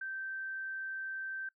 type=tone; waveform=sine; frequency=1557 Hz; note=G6; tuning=12 cents flat; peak=-37 dBFS; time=0.01-1.49 s; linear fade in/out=5 ms; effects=noise-tail reverb RT60 0.1 s tail -22 dB re dry